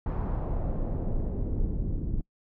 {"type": "noise with low-pass filter sweep", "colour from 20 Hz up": "brown", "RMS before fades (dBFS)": -29, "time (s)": [0.06, 2.21], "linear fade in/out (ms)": 2, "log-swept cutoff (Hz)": [1100, 250], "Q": 1.3, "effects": ["noise-tail reverb RT60 0.1 s tail -23 dB re dry"]}